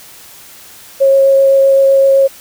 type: tone with vibrato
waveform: sine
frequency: 544 Hz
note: C#5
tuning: 33 cents flat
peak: -5 dBFS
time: 1-2.28 s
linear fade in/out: 20 ms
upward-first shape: triangle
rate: 7.8 Hz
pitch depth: 9 cents each way
effects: white hiss -37 dBFS RMS until 2.4 s